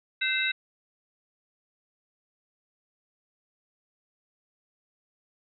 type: tone cluster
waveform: sine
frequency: 1535 / 2075 / 2644 / 3818 Hz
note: G6 / C7 / E7 / A#7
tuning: -37 / -15 / +5 / +41 cents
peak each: -30 dBFS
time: 0.21-0.52 s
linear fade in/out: 10 ms
effects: none